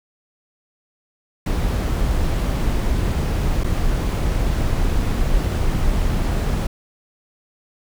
brown noise with dropouts, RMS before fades -19 dBFS, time 1.46-6.67 s, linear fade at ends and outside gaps 5 ms, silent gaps 3.637-3.642 s, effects none

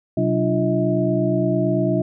sine tone cluster, 128.4 / 187.2 / 296.6 / 345.3 / 638 Hz, C3 / F#3 / D4 / F4 / D#5, -32 / +20 / +17 / -20 / +43 cents, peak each -23 dBFS, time 0.17-2.02 s, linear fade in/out 5 ms, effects none

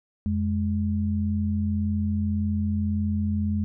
sine tone pair together, 87.31 / 209.1 Hz, F2 / G#3, 0 / +12 cents, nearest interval octave + minor third, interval 1512 cents, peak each -25 dBFS, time 0.26-3.64 s, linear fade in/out 0 ms, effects none

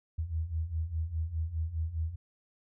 sine beating tone pair, 77.78 / 82.68 Hz, D#2 / E2, 0 / +6 cents, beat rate 4.9 Hz, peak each -36 / -32 dBFS, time 0.18-2.16 s, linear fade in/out 10 ms, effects none

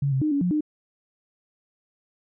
sine tone with pitch steps, 140.4 / 133 / 305.8 / 282.7 / 178.5 / 303.3 Hz, C#3 / C3 / D#4 / C#4 / F3 / D#4, +22 / +29 / -30 / +34 / +38 / -44 cents, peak -20 dBFS, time 0.02-0.608 s, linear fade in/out 5 ms, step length 98 ms, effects none

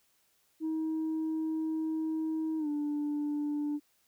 sine tone with pitch glide, 317.2 to 294.3 Hz, D#4 to D4, +33 to +4 cents, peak -28 dBFS, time 0.6-3.8 s, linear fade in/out 50 ms, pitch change -129 cents, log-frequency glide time 2.58-2.68 s, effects tanh soft clip ceiling -28 dBFS + white hiss -71 dBFS RMS until 4.07 s

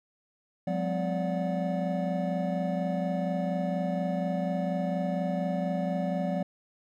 triangle tone cluster, 179.8 / 204 / 256.3 / 580 / 731 Hz, F#3 / G#3 / C4 / D5 / F#5, -49 / -31 / -36 / -22 / -21 cents, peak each -28 / -35 / -34 / -31 / -35 dBFS, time 0.67-6.43 s, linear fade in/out 5 ms, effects none

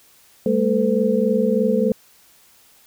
sine tone cluster, 201.4 / 224.8 / 443.4 / 508 Hz, G3 / A3 / A4 / B4, +47 / +37 / +13 / +49 cents, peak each -21 dBFS, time 0.46-1.92 s, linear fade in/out 2 ms, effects white hiss -53 dBFS RMS until 2.86 s

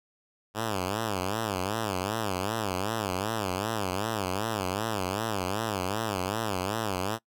5% pulse tone with vibrato, 101.6 Hz, G#2, 38 cents flat, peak -17 dBFS, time 0.54-7.19 s, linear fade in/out 50 ms, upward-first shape sine, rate 2.6 Hz, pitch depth 190 cents each way, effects noise-tail reverb RT60 0.1 s tail -22 dB re dry

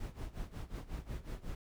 brown noise with tremolo, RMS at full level -40 dBFS, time 0-1.55 s, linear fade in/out 2 ms, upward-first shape sine, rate 5.5 Hz, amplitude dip 85%, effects none

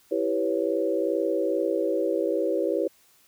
sine chord, C# half-diminished seventh, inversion first, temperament equal, 329.6 / 392 / 493.9 / 554.4 Hz, E4 / G4 / B4 / C#5, 0 / 0 / 0 / 0 cents, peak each -28 dBFS, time 0.11-2.88 s, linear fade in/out 10 ms, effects white hiss -60 dBFS RMS until 3.27 s

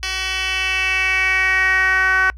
10% pulse tone with band-pass filter sweep, 377.2 Hz, F#4, 33 cents sharp, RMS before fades -18 dBFS, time 0.03-2.3 s, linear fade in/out 0 ms, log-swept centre 3700 to 1500 Hz, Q 3.7, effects noise-tail reverb RT60 0.1 s tail -26 dB re dry + added 60 Hz sine -33 dBFS peak until 2.37 s

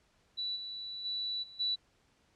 sine tone with level steps, 3951 Hz, B7, in tune, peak -33 / -39 / -33 / -49 / -29 dBFS, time 0.37-1.76 s, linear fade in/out 20 ms, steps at 0.55 / 1.04 / 1.42 / 1.59 s, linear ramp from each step 20 ms, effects pink hiss -70 dBFS RMS until 2.35 s + low-pass 7000 Hz 12 dB/octave

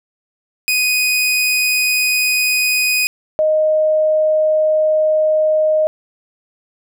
sawtooth / sine tone pair in turn, 2492 / 620.8 Hz, D#7 / D#5, +2 / -4 cents, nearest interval 2 octaves, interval 2406 cents, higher first, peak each -10 / -11 dBFS, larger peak first, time 0.68-3.07 / 3.39-5.87 s, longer second, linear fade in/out 0 ms, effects none

